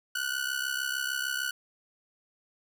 sawtooth ring-modulated tone, 1480 Hz, F#6, in tune, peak -23 dBFS, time 0.15-1.51 s, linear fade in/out 5 ms, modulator 33.3 Hz, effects none

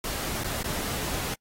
pink noise with dropouts, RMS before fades -32 dBFS, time 0.04-1.34 s, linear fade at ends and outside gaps 2 ms, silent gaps 0.437-0.443 / 0.627-0.642 s, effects noise-tail reverb RT60 0.1 s tail -26 dB re dry + AAC 48 kbps

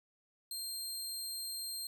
20% pulse tone, 4186 Hz, C8, in tune, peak -33 dBFS, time 0.51-1.87 s, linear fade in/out 2 ms, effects none

